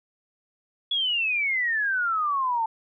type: exponential sweep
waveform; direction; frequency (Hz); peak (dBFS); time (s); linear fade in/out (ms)
sine; down; 3408 to 880; -22; 0.91-2.66; 5
effects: none